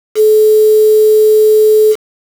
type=tone with quantisation; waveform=sine; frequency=430 Hz; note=A4; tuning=40 cents flat; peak=-4 dBFS; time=0.15-1.96 s; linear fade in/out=50 ms; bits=4; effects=none